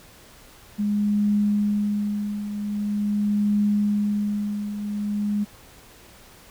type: tone with tremolo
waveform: sine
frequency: 206.8 Hz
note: G#3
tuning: 7 cents flat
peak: -17 dBFS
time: 0.78-5.45 s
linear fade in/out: 20 ms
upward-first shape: triangle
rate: 0.44 Hz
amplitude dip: 70%
effects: pink hiss -49 dBFS RMS until 6.5 s